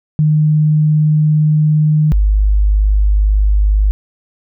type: tone pair in turn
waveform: sine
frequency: 152.9 / 51.05 Hz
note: D#3 / G#1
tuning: -30 / -29 cents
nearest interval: octave + perfect fifth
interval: 1899 cents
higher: first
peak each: -8 dBFS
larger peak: neither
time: 0.19-2.12 / 2.12-3.91 s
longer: first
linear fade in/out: 0 ms
effects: none